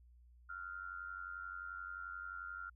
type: tone with amplitude modulation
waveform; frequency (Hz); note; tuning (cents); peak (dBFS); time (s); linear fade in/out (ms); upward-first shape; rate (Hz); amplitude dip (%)
sine; 1394; F6; -4; -40; 0.49-2.7; 10; sine; 91.4; 80
effects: added 60 Hz sine -60 dBFS peak until 2.75 s